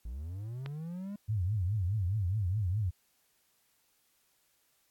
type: linear sweep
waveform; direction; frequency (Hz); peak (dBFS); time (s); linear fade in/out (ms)
triangle; up; 51.91 to 207.9; -35; 0.05-1.16; 5
type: click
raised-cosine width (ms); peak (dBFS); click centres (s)
0.3; -26; 0.661
type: tone with vibrato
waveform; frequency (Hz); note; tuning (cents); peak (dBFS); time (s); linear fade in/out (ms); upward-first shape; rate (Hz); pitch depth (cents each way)
sine; 98; G2; 0; -28; 1.28-2.91; 20; triangle; 4.8; 260
effects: white hiss -72 dBFS RMS until 4.9 s + AAC 64 kbps